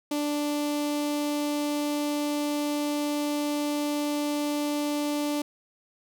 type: tone with notch filter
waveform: sawtooth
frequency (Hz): 293.7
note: D4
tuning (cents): 0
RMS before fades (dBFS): -28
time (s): 0.11-5.42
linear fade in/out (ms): 5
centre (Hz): 1600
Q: 1.3
effects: none